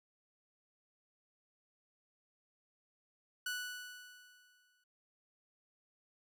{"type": "tone with exponential decay", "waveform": "sawtooth", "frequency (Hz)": 1480, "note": "F#6", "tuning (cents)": 0, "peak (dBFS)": -32, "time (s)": [3.46, 4.84], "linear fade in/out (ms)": 5, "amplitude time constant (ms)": 300, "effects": []}